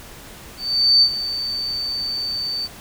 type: tone with ADSR envelope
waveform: sine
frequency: 4564 Hz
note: C#8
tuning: 50 cents sharp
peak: -9 dBFS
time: 0.57-2.68 s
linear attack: 450 ms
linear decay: 71 ms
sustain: -13 dB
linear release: 33 ms
effects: pink hiss -40 dBFS RMS until 2.8 s